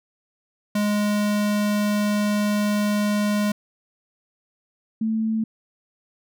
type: tone pair in turn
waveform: square / sine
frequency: 207.7 / 221.2 Hz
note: G#3 / A3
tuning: 0 / +9 cents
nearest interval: minor second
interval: 109 cents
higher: second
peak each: -20 dBFS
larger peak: neither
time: 0.75-3.52 / 5.01-5.44 s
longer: first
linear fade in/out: 5 ms
effects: none